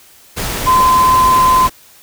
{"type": "tone in noise", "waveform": "sine", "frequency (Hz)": 1028, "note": "C6", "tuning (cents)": -31, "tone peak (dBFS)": -7, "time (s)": [0.66, 1.68], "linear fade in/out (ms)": 20, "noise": "pink", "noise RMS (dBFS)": -20, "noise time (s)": [0.36, 1.7], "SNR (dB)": 10, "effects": ["white hiss -44 dBFS RMS until 2.02 s"]}